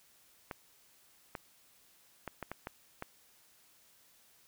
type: clicks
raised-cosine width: 0.5 ms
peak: -24 dBFS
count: 7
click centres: 0.512 / 1.352 / 2.277 / 2.427 / 2.516 / 2.671 / 3.024 s
effects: white hiss -65 dBFS RMS until 4.47 s